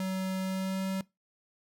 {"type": "tone with pitch glide", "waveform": "square", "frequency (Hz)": [188.7, 190.89], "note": ["F#3", "G3"], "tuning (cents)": [34, -46], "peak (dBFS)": -31, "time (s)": [0, 1.01], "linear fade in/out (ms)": 2, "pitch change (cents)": 20, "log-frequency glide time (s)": [0.39, 0.87], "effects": ["noise-tail reverb RT60 0.2 s tail -21 dB re dry"]}